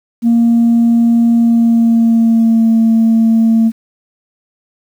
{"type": "tone with pitch glide", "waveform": "sine", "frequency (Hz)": [233.1, 225.7], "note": ["A#3", "A3"], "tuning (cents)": [0, 44], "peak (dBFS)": -5, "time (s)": [0.22, 3.72], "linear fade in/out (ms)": 50, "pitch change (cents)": -56, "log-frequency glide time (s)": [1.35, 2.72], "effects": ["tanh soft clip ceiling -4 dBFS", "7-bit"]}